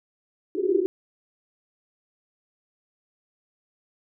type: band-pass noise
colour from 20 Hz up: pink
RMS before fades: -23 dBFS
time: 0.55-0.86 s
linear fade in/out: 0 ms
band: 330 to 410 Hz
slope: 96 dB/octave
effects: none